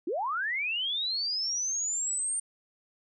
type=linear sweep; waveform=sine; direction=up; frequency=293.7 to 8870 Hz; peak=-28 dBFS; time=0.07-2.4 s; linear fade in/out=5 ms; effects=none